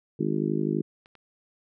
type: harmonic tone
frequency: 51.91 Hz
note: G#1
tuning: in tune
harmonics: 3 / 4 / 5 / 6 / 7 / 8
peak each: -30 / -30 / -33 / -30 / -30 / -35 dBFS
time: 0.19-0.82 s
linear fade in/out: 10 ms
type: clicks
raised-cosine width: 0.3 ms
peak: -37 dBFS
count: 2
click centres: 1.059 / 1.153 s
effects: none